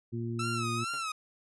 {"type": "harmonic tone", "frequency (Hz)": 116.54, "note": "A#2", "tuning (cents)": 0, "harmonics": [1, 2, 3], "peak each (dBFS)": [-34, -37, -39], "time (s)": [0.12, 0.85], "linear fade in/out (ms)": 20}
{"type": "tone with vibrato", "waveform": "sawtooth", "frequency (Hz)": 1310, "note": "E6", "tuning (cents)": -11, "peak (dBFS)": -29, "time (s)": [0.39, 1.12], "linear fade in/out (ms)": 5, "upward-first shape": "sine", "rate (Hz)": 2.3, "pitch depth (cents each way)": 99}
{"type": "tone with exponential decay", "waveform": "10% pulse", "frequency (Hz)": 140, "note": "C#3", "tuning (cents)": 18, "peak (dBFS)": -38, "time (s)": [0.93, 1.09], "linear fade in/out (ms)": 5, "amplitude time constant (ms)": 33}
{"effects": ["resampled to 24000 Hz"]}